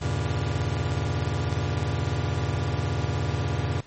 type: chord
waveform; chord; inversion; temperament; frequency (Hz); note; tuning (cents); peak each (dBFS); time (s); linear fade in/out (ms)
45% pulse; E diminished seventh; none; just; 82.41 / 98.89 / 118.67 / 142.4; E2 / G2 / Bb2 / Db3; 0 / +16 / +31 / +47; -30; 0.01-3.81; 10
effects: pink hiss -52 dBFS RMS until 3.86 s + MP3 32 kbps